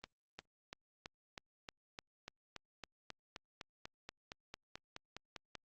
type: accelerating click train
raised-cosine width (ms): 0.2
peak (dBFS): -28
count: 22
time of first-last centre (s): 0.04-5.553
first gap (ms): 350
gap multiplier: 0.97
effects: low-pass 7000 Hz 12 dB/octave + Opus 32 kbps